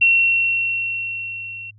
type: tone with level ramp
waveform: sine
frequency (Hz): 2724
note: F7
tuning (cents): -44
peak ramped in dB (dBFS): -10 to -31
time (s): 0.01-1.71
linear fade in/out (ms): 10
effects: added 105 Hz sine -46 dBFS peak until 1.78 s